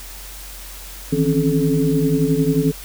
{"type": "tone cluster", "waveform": "sine", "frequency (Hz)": [153.3, 164.2, 264.8, 276.4, 431.9], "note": ["D#3", "E3", "C4", "C#4", "A4"], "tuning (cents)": [-25, -6, 21, -5, -32], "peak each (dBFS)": -21, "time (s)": [1.12, 2.72], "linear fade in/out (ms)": 10, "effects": ["added 46 Hz sine -36 dBFS peak until 2.84 s", "white hiss -37 dBFS RMS until 2.84 s"]}